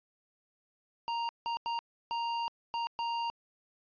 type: tone bursts at uneven times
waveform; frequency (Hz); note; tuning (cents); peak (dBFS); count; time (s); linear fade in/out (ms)
square; 932.3; A#5; 0; -32; 6; 1.08-1.29 / 1.46-1.57 / 1.66-1.79 / 2.11-2.48 / 2.74-2.87 / 2.99-3.3; 0
effects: resampled to 11025 Hz